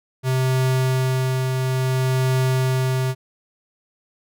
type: tone with tremolo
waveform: square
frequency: 130 Hz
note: C3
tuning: 11 cents flat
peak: -17 dBFS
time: 0.23-3.15 s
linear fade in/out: 50 ms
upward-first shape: triangle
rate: 0.58 Hz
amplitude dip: 35%
effects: none